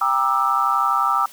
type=chord; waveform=sine; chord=E half-diminished seventh; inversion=first; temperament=just; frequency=791.1 / 949.3 / 1186.7 / 1318.5 Hz; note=G5 / Bb5 / D6 / E6; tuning=+16 / +31 / +18 / 0 cents; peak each=-24 / -25 / -20 / -20 dBFS; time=0.01-1.26 s; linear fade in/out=5 ms; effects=white hiss -44 dBFS RMS until 1.32 s + high-pass 150 Hz 12 dB/octave